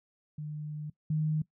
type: tone pair in turn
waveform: sine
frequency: 150.9 / 154.61 Hz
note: D3 / D#3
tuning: +47 / -11 cents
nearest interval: unison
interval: 42 cents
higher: second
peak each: -35 / -26 dBFS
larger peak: second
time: 0.38-0.9 / 1.1-1.42 s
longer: first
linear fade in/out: 5 ms
effects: noise-tail reverb RT60 0.1 s tail -20 dB re dry